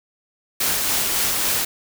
white noise with tremolo, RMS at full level -20 dBFS, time 0.6-1.65 s, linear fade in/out 5 ms, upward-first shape sine, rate 3.6 Hz, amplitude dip 25%, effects none

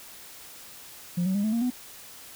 sine tone with pitch steps, 176.1 / 188.74 / 202.3 / 216.8 / 232.4 / 249 Hz, F3 / F#3 / G#3 / A3 / A#3 / B3, +15 / +35 / -45 / -25 / -5 / +14 cents, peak -21 dBFS, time 1.17-1.704 s, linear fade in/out 10 ms, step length 89 ms, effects tanh soft clip ceiling -21 dBFS + white hiss -46 dBFS RMS until 2.35 s

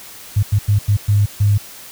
sine tone bursts at uneven times, 102.6 Hz, G#2, 21 cents flat, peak -10 dBFS, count 6, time 0.36-0.43 / 0.52-0.59 / 0.68-0.79 / 0.88-0.97 / 1.08-1.26 / 1.4-1.58 s, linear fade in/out 10 ms, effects white hiss -37 dBFS RMS until 1.91 s

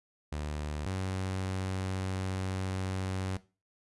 sawtooth tone pair in turn, 75 / 94.36 Hz, D2 / F#2, +37 / +34 cents, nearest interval major third, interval 397 cents, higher second, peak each -30 / -28 dBFS, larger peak second, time 0.32-0.86 / 0.86-3.37 s, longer second, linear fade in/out 5 ms, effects noise-tail reverb RT60 0.3 s tail -17 dB re dry + resampled to 24000 Hz

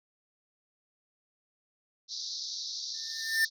pink band-pass noise, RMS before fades -38 dBFS, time 2.08-3.5 s, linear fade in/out 50 ms, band 3800 to 6000 Hz, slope 96 dB/octave
square tone with exponential growth, 1794 Hz, A6, 33 cents sharp, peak -22 dBFS, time 2.94-3.45 s, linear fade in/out 5 ms, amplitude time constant 110 ms
effects none

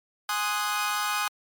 sawtooth chord, Ab dominant seventh, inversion none, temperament equal, 830.6 / 1046.5 / 1244.5 / 1480 Hz, Ab5 / C6 / Eb6 / Gb6, 0 / 0 / 0 / 0 cents, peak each -28 / -30 / -25 / -29 dBFS, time 0.29-1.28 s, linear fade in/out 2 ms, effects MP3 96 kbps

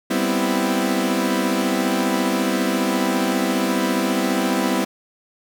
sawtooth chord, C major seventh, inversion second, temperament equal, 196 / 246.9 / 261.6 / 329.6 Hz, G3 / B3 / C4 / E4, 0 / 0 / 0 / 0 cents, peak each -20 dBFS, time 0.1-4.85 s, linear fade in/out 10 ms, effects none

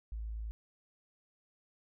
sine tone, 54.7 Hz, A1, 9 cents flat, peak -37 dBFS, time 0.12-0.51 s, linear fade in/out 0 ms, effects none

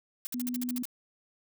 blue noise bursts, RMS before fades -36 dBFS, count 9, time 0.25-0.854 s, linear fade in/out 0 ms, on 20 ms, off 53 ms
sine tone, 246.9 Hz, B3, in tune, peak -31 dBFS, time 0.34-0.83 s, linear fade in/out 5 ms
effects none

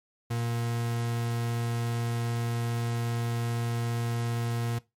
40% pulse tone, 117.5 Hz, A#2, 14 cents sharp, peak -27 dBFS, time 0.3-4.79 s, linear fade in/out 10 ms, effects noise-tail reverb RT60 0.2 s tail -18 dB re dry + MP3 64 kbps

